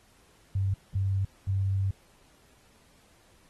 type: tone bursts at uneven times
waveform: sine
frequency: 97 Hz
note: G2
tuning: 18 cents flat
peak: -24 dBFS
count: 3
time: 0.55-0.74 / 0.95-1.25 / 1.47-1.91 s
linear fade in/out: 5 ms
effects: pink hiss -62 dBFS RMS until 3.49 s + AAC 32 kbps